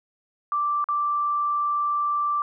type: tone with dropouts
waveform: sine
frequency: 1173 Hz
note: D6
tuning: 2 cents flat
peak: -21 dBFS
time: 0.52-2.42 s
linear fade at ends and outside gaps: 1 ms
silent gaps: 0.842-0.887 s
effects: none